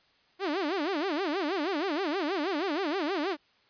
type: tone with vibrato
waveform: sawtooth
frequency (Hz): 339.2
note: E4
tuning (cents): +50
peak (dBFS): -24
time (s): 0.39-3.37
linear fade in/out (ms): 50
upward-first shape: sine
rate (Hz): 6.3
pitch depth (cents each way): 290
effects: white hiss -65 dBFS RMS until 3.69 s + resampled to 11025 Hz